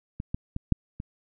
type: clicks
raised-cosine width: 5 ms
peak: -20 / -16 / -18 / -7 / -22 dBFS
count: 5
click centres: 0.201 / 0.345 / 0.564 / 0.723 / 1.001 s
effects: none